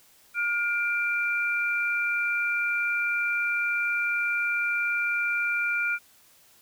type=tone pair together; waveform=sine; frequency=1421 / 2363 Hz; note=F6 / D7; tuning=+30 / +10 cents; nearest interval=major sixth; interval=880 cents; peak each=-26 / -27 dBFS; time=0.34-5.99 s; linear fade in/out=50 ms; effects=white hiss -58 dBFS RMS until 6.61 s